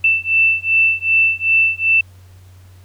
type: beating tone pair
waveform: sine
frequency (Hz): 2661 / 2663.6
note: E7 / E7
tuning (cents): +16 / +17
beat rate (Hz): 2.6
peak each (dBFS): -15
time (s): 0.04-2.01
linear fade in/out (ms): 5
effects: added 92 Hz sine -40 dBFS peak until 2.84 s + pink hiss -53 dBFS RMS until 2.84 s